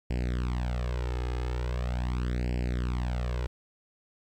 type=tone with flanger; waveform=sawtooth; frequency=61.2 Hz; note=B1; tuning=15 cents flat; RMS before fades=-30 dBFS; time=0.1-3.47 s; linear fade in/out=5 ms; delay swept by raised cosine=0.4 to 2.4 ms; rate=0.41 Hz; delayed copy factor=+0.95; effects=low-pass 5000 Hz 12 dB/octave + 11-bit